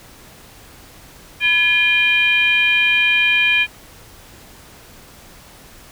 sine tone with frequency modulation, 2417 Hz, D7, 49 cents sharp, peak -12 dBFS, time 1.4-3.67 s, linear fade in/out 50 ms, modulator 715 Hz, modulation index 0.81, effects pink hiss -43 dBFS RMS until 5.91 s

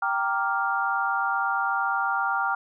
sine chord, G minor seventh, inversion none, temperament equal, 784 / 932.3 / 1174.7 / 1396.9 Hz, G5 / Bb5 / D6 / F6, 0 / 0 / 0 / 0 cents, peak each -28 / -30 / -30 / -26 dBFS, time 0.02-2.55 s, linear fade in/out 5 ms, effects none

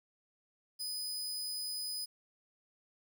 sawtooth tone, 4995 Hz, D#8, 6 cents sharp, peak -34 dBFS, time 0.79-2.06 s, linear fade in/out 20 ms, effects 11-bit

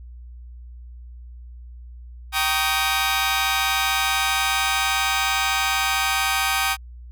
15% pulse chord, Eb dominant seventh, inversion first, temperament just, 777.8 / 933.4 / 1120.1 / 1244.5 Hz, G5 / Bb5 / Db6 / Eb6, -14 / +2 / +18 / 0 cents, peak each -17 / -22 / -22 / -18 dBFS, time 2.32-6.77 s, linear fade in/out 50 ms, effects added 60 Hz sine -37 dBFS peak until 7.11 s

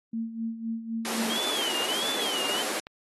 sine tone with tremolo, 226.8 Hz, A#3, 47 cents flat, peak -27 dBFS, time 0.13-1.38 s, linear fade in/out 5 ms, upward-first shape sine, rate 3.9 Hz, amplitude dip 70%
pink high-pass noise, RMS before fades -32 dBFS, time 1.05-2.8 s, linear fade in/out 2 ms, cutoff 270 Hz, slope 24 dB/octave
sine tone with vibrato, 3136 Hz, G7, in tune, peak -29 dBFS, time 1.29-2.63 s, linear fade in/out 20 ms, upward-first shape sine, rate 1.5 Hz, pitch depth 190 cents each way
click, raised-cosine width 0.3 ms, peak -24 dBFS, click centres 2.869 s
effects AAC 32 kbps

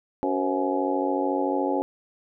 harmonic tone with a mistuned harmonic, 93.7 Hz, F#2, 22 cents sharp, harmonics 3 / 4 / 5 / 6 / 7 / 8 / 9, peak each -27 / -29 / -33 / -29 / -35 / -35 / -29 dBFS, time 0.23-1.82 s, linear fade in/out 0 ms, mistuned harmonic 6, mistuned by -93 cents, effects none

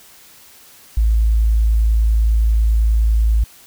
sine tone, 55 Hz, A1, in tune, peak -11 dBFS, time 0.97-3.44 s, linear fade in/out 5 ms, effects white hiss -45 dBFS RMS until 3.66 s

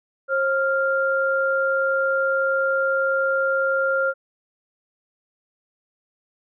sine tone pair together, 536.6 / 1395 Hz, C5 / F6, +44 / -2 cents, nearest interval octave + perfect fourth, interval 1654 cents, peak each -21 dBFS, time 0.28-4.14 s, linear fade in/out 50 ms, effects none

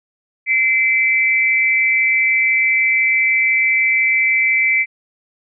sine tone pair together, 2064 / 2318 Hz, C7 / D7, -24 / -23 cents, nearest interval major second, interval 201 cents, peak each -15 dBFS, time 0.46-4.86 s, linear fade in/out 50 ms, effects none

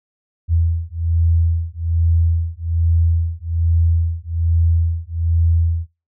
sine beating tone pair, 82.7 / 83.9 Hz, E2 / E2, +6 / +31 cents, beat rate 1.2 Hz, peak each -17 dBFS, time 0.48-5.87 s, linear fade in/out 50 ms, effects noise-tail reverb RT60 0.3 s tail -25 dB re dry

